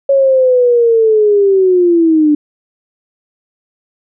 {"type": "linear sweep", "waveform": "sine", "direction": "down", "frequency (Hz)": [554.4, 293.7], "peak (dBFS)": -6, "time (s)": [0.09, 2.35], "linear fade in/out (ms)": 5, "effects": []}